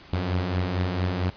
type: beating tone pair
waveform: sawtooth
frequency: 87.31 / 91.71 Hz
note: F2 / F#2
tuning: 0 / -15 cents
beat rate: 4.4 Hz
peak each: -26 / -21 dBFS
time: 0.13-1.3 s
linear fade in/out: 0 ms
effects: pink hiss -48 dBFS RMS until 1.36 s + resampled to 11025 Hz

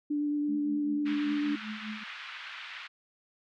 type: tone with vibrato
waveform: sine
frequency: 293.7 Hz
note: D4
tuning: in tune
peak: -27 dBFS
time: 0.1-1.56 s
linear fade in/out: 10 ms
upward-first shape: triangle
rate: 9.1 Hz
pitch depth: 15 cents each way
type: tone with tremolo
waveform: sine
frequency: 214.6 Hz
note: A3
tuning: 43 cents flat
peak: -34 dBFS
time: 0.48-2.04 s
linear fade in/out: 10 ms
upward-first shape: triangle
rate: 5.1 Hz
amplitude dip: 85%
type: band-pass noise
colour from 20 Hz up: pink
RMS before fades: -43 dBFS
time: 1.05-2.88 s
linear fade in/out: 20 ms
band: 1300 to 3400 Hz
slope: 24 dB/octave
effects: none

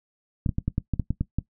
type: clicks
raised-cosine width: 5 ms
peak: -12 dBFS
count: 10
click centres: 0.462 / 0.492 / 0.584 / 0.68 / 0.781 / 0.937 / 0.997 / 1.106 / 1.21 / 1.386 s
effects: noise-tail reverb RT60 0.1 s tail -17 dB re dry

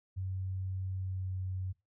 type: tone with pitch glide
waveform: sine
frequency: 94.2 to 93.33 Hz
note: F#2 to F#2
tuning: +32 to +15 cents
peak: -34 dBFS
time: 0.16-1.73 s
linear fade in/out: 20 ms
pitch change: -17 cents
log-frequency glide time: 0.95-1.34 s
effects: noise-tail reverb RT60 0.2 s tail -19 dB re dry

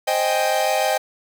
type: chord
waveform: 45% pulse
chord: Ab major seventh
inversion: first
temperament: equal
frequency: 523.3 / 622.3 / 784 / 830.6 Hz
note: C5 / Eb5 / G5 / Ab5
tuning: 0 / 0 / 0 / 0 cents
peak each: -25 / -22 / -22 / -27 dBFS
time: 0.07-0.98 s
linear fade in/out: 10 ms
effects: 8-bit

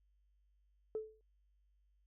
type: tone with exponential decay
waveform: sine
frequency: 435.4 Hz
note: A4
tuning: 18 cents flat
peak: -33 dBFS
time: 0.95-1.21 s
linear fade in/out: 1 ms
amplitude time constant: 55 ms
effects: tanh soft clip ceiling -30 dBFS + added 50 Hz sine -70 dBFS peak until 2.06 s

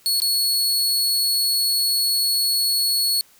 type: tone with dropouts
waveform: sawtooth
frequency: 4373 Hz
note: C#8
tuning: 24 cents flat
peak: -15 dBFS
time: 0.06-3.21 s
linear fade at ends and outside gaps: 0 ms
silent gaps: 0.201-0.219 s
effects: white hiss -54 dBFS RMS until 3.39 s

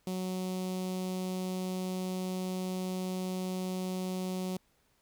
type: tone with notch filter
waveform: sawtooth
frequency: 185 Hz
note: F#3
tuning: in tune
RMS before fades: -35 dBFS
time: 0.07-4.57 s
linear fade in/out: 2 ms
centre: 1600 Hz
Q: 0.7
effects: pink hiss -71 dBFS RMS until 5.01 s

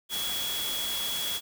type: tone in noise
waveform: sine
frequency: 3355 Hz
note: G#7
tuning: 17 cents sharp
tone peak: -31 dBFS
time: 0.09-1.41 s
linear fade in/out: 50 ms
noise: white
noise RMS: -34 dBFS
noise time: 0.09-1.41 s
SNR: 0 dB
effects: none

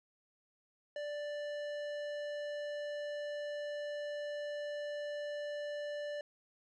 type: tone with tanh clipping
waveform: sine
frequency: 587.3 Hz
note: D5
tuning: in tune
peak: -40 dBFS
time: 0.96-6.21 s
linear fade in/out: 2 ms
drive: 15 dB
effects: none

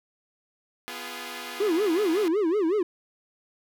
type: chord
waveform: 5% pulse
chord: F diminished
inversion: second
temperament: equal with one note detuned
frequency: 246.9 / 344.4 / 415.3 Hz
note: Cb4 / F4 / Ab4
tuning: 0 / -24 / 0 cents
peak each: -28 dBFS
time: 0.88-2.28 s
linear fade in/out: 0 ms
type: tone with vibrato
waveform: triangle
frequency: 370 Hz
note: F#4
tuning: in tune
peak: -19 dBFS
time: 1.6-2.83 s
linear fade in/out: 5 ms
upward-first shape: sine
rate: 5.4 Hz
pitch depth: 270 cents each way
effects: none

